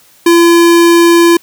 square tone, 340 Hz, F4, 46 cents flat, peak -4 dBFS, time 0.26-1.37 s, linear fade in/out 5 ms, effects white hiss -45 dBFS RMS until 1.42 s

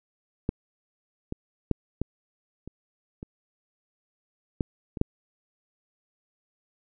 clicks, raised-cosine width 3 ms, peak -12 / -18 / -9 / -14 / -26 / -24 / -12 / -21 / -8 dBFS, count 9, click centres 0.491 / 1.324 / 1.713 / 2.016 / 2.676 / 3.229 / 4.608 / 4.972 / 5.014 s, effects none

